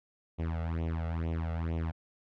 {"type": "tone with flanger", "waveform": "sawtooth", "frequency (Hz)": 82.1, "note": "E2", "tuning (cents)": -6, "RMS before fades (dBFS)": -33, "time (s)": [0.38, 1.92], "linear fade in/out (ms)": 20, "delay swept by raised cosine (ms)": [0.31, 1.51], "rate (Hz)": 2.2, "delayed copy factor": 0.95, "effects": ["low-pass 2000 Hz 12 dB/octave"]}